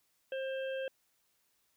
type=harmonic tone; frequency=531 Hz; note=C5; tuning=25 cents sharp; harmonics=1 / 3 / 5 / 6; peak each=-35 / -45 / -49 / -51 dBFS; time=0.32-0.88 s; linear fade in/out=2 ms; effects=white hiss -75 dBFS RMS until 1.76 s